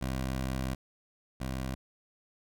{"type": "tone pair in turn", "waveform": "15% pulse", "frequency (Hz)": [65.2, 65.2], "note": ["C2", "C2"], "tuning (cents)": [-5, -5], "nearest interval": "unison", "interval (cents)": 0, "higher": "neither", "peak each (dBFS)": [-25, -27], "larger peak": "first", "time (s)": [[0.01, 0.75], [1.4, 1.75]], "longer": "first", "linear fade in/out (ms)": 10, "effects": []}